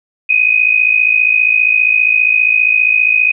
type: tone pair together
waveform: sine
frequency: 2478 / 2533 Hz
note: D#7 / D#7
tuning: -8 / +30 cents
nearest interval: unison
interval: 38 cents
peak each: -11 dBFS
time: 0.29-3.32 s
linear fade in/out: 10 ms
effects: none